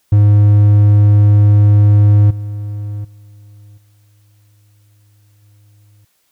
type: tone with level steps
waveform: triangle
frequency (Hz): 103.4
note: G#2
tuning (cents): -7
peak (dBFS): -3 / -18 / -35 / -46 / -43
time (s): 0.12-6.05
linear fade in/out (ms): 5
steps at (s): 2.3 / 3.04 / 3.77 / 5.42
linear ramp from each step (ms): 10
effects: white hiss -61 dBFS RMS until 6.31 s